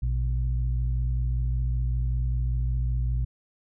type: tone pair together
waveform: sine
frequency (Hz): 58.27 / 123.47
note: A#1 / B2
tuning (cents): 0 / 0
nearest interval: octave + minor second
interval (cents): 1300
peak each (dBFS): -23 / -28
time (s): 0.02-3.25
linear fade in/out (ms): 10
effects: tanh soft clip ceiling -17 dBFS